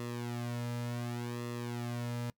sawtooth tone with flanger, 120 Hz, B2, 49 cents flat, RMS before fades -38 dBFS, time 0-2.3 s, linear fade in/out 0 ms, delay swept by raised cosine 1.3 to 2.7 ms, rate 0.68 Hz, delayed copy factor -0.8, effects noise-tail reverb RT60 0.1 s tail -23 dB re dry

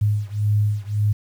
sine beating tone pair, 103.83 / 105.63 Hz, G#2 / G#2, 0 / +30 cents, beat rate 1.8 Hz, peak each -20 / -21 dBFS, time 0.01-1.13 s, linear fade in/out 10 ms, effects 8-bit

